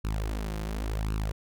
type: tone with flanger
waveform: sawtooth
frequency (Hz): 53.1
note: G#1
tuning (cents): +39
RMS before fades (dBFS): -31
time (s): 0.04-1.32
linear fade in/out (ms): 10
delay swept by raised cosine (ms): 0.73 to 5.73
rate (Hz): 0.92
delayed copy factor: +0.75
effects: none